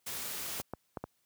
white noise, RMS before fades -39 dBFS, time 0.06-0.62 s, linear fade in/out 10 ms
clicks, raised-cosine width 1 ms, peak -23 dBFS, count 4, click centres 0.6 / 0.736 / 0.972 / 1.04 s
effects white hiss -75 dBFS RMS until 1.25 s + high-pass 60 Hz 12 dB/octave

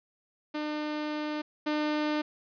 sawtooth tone pair in turn, 301.6 / 301.6 Hz, D4 / D4, +46 / +46 cents, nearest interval unison, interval 0 cents, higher neither, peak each -27 / -23 dBFS, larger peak second, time 0.54-1.42 / 1.66-2.22 s, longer first, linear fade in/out 10 ms, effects resampled to 11025 Hz + 10-bit

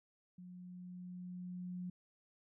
sine tone with level ramp, 180 Hz, F#3, 47 cents flat, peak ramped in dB -50 to -40 dBFS, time 0.38-1.9 s, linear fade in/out 5 ms, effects none

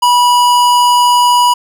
sine tone with hard clipping, 976 Hz, B5, 21 cents flat, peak -8 dBFS, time 0.02-1.54 s, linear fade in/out 10 ms, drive 18 dB, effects none

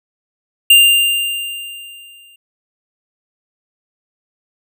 square tone with exponential decay, 2794 Hz, F7, in tune, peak -4 dBFS, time 0.7-2.36 s, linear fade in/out 5 ms, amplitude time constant 360 ms, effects none

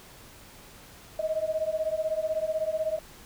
sine beating tone pair, 623 / 639 Hz, D#5 / D#5, +2 / +46 cents, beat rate 16 Hz, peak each -29 dBFS, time 1.19-2.99 s, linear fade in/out 5 ms, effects pink hiss -50 dBFS RMS until 3.25 s

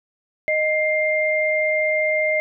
sine tone pair together, 620.2 / 2105 Hz, D#5 / C7, -6 / +10 cents, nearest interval octave + major sixth, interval 2116 cents, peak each -20 dBFS, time 0.48-2.4 s, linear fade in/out 0 ms, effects none

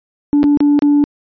sine tone with dropouts, 290.2 Hz, D4, 21 cents flat, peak -6 dBFS, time 0.33-1.04 s, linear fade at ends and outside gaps 0 ms, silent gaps 0.431-0.44 / 0.573-0.605 / 0.791-0.822 s, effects tanh soft clip ceiling -6 dBFS + resampled to 11025 Hz

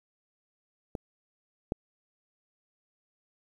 clicks, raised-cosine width 2 ms, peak -20 / -15 dBFS, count 2, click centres 0.952 / 1.721 s, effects 9-bit

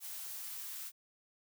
blue noise with high-pass filter sweep, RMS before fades -44 dBFS, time 0-0.92 s, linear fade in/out 50 ms, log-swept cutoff 610 to 1200 Hz, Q 1.3, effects none

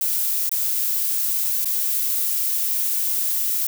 violet noise with dropouts, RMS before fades -22 dBFS, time 0.01-3.67 s, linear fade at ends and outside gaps 2 ms, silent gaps 0.493-0.515 / 1.646-1.656 s, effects none

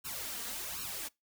white noise with flanger, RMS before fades -40 dBFS, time 0.04-1.09 s, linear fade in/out 20 ms, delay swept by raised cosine 0.72 to 4.32 ms, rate 1.3 Hz, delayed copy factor +1, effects noise-tail reverb RT60 0.2 s tail -24 dB re dry

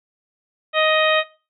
harmonic tone, 625 Hz, D#5, 8 cents sharp, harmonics 1 / 2 / 3 / 4 / 5 / 6, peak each -18 / -21 / -23 / -24 / -25 / -26 dBFS, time 0.73-1.24 s, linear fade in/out 50 ms, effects noise-tail reverb RT60 0.3 s tail -17 dB re dry

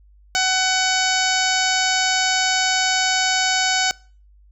harmonic tone, 750 Hz, F#5, 23 cents sharp, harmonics 1 / 2 / 3 / 4 / 5 / 6 / 7 / 8 / 9 / 10, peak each -23 / -22 / -25 / -27 / -29 / -27 / -27 / -28 / -28 / -33 dBFS, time 0.35-3.91 s, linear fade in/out 0 ms, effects noise-tail reverb RT60 0.4 s tail -24 dB re dry + added 50 Hz sine -48 dBFS peak until 4.51 s

